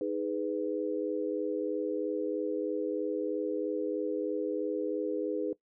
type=chord; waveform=sine; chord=G# minor; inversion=second; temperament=just; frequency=311.5 / 415.3 / 498.4 Hz; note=D#4 / G#4 / B4; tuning=+2 / 0 / +16 cents; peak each=-34 dBFS; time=0.01-5.53 s; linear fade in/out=2 ms; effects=noise-tail reverb RT60 0.1 s tail -19 dB re dry